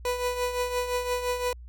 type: tone with tremolo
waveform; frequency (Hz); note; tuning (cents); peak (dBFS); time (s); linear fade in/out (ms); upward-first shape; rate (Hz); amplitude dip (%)
30% pulse; 493.9; B4; 0; -21; 0.05-1.53; 2; triangle; 5.8; 65
effects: added 60 Hz sine -41 dBFS peak until 1.68 s